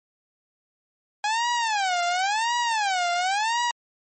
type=tone with vibrato; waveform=sawtooth; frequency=819 Hz; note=G#5; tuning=24 cents flat; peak=-18 dBFS; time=1.24-3.71 s; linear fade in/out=2 ms; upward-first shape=sine; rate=0.94 Hz; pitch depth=280 cents each way; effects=MP3 32 kbps